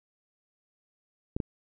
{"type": "clicks", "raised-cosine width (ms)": 3, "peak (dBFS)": -17, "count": 2, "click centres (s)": [1.365, 1.402], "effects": []}